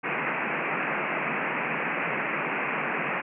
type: band-pass noise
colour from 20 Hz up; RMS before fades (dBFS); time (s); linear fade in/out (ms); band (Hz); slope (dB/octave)
white; -29; 0.03-3.22; 20; 140 to 2600; 96
effects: none